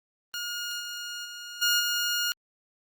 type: tone with level steps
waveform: 15% pulse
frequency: 1429 Hz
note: F6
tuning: 39 cents sharp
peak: -25 / -28 / -32 / -15 / -19 dBFS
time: 0.34-2.32 s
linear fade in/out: 0 ms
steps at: 0.79 / 1.24 / 1.61 / 1.79 s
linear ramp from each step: 20 ms
effects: Opus 32 kbps